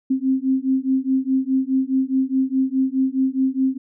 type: beating tone pair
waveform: sine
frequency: 261.6 / 266.4 Hz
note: C4 / C4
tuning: 0 / +31 cents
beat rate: 4.8 Hz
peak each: -20 dBFS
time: 0.1-3.78 s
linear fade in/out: 10 ms
effects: none